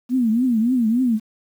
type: tone with vibrato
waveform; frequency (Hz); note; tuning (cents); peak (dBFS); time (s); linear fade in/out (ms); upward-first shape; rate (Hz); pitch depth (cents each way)
sine; 237.5; A#3; +33; -15; 0.09-1.2; 50; triangle; 3.5; 190
effects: 8-bit